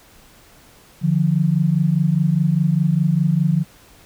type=tone pair together; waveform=sine; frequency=149.3 / 174.22 Hz; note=D3 / F3; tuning=+29 / -4 cents; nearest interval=minor third; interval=267 cents; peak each=-17 dBFS; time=1.01-3.65 s; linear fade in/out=50 ms; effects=pink hiss -49 dBFS RMS until 4.05 s